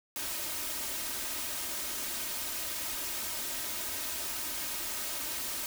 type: noise with comb filter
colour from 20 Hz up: white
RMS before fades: -36 dBFS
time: 0.16-5.66 s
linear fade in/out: 0 ms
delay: 3.2 ms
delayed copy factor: +0.6
effects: none